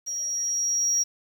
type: tone with level ramp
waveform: sine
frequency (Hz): 5670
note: F8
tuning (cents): +25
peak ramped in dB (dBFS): -28 to -17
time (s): 0.06-1.04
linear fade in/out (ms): 20
effects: tanh soft clip ceiling -19 dBFS + 8-bit